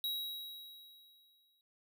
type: tone with exponential decay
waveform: square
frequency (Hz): 3848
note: B7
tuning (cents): -46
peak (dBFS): -34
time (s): 0.04-1.61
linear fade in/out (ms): 1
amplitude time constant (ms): 340
effects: none